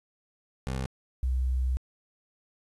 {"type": "tone pair in turn", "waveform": ["20% pulse", "sine"], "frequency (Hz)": [65.41, 63.77], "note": ["C2", "C2"], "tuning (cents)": [0, -44], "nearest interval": "unison", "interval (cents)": 44, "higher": "first", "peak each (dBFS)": [-25, -24], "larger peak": "second", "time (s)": [[0.67, 0.86], [1.23, 1.77]], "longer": "second", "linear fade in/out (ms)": 0, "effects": ["resampled to 24000 Hz", "10-bit"]}